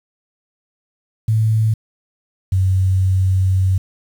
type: tone pair in turn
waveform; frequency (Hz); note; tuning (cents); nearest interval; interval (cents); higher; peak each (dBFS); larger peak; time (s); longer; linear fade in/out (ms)
sine; 110 / 94.26; A2 / F#2; 0 / +33; minor third; 267; first; -12; neither; 1.28-1.74 / 2.52-3.78; second; 5
effects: 7-bit